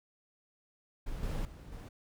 brown noise with level steps, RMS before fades -40 / -35 / -48 / -44 dBFS, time 1.06-1.89 s, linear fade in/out 10 ms, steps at 1.23 / 1.45 / 1.72 s, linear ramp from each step 2 ms, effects none

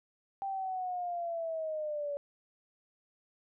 sine linear sweep, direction down, 788 to 568 Hz, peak -33 dBFS, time 0.42-2.17 s, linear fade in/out 0 ms, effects none

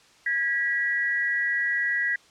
sine tone pair together, 1644.8 / 1939 Hz, G#6 / B6, -17 / -32 cents, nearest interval minor third, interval 285 cents, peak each -27 / -24 dBFS, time 0.26-2.16 s, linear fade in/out 5 ms, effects white hiss -56 dBFS RMS until 2.3 s + low-pass 6000 Hz 12 dB/octave

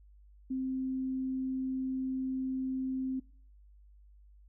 sine tone, 261.6 Hz, C4, in tune, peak -31 dBFS, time 0.5-3.2 s, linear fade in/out 10 ms, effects noise-tail reverb RT60 0.5 s tail -24 dB re dry + added 50 Hz sine -55 dBFS peak until 4.48 s

